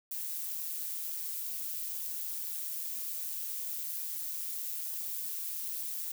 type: noise with amplitude modulation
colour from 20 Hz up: violet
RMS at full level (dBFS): -35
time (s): 0.11-6.12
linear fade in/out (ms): 5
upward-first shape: sine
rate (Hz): 162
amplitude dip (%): 55
effects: none